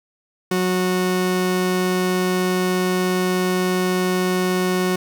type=tone pair together; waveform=45% pulse; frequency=183.4 / 366.8 Hz; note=F#3 / F#4; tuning=-15 / -15 cents; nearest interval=octave; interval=1200 cents; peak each=-21 dBFS; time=0.51-4.96 s; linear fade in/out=5 ms; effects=none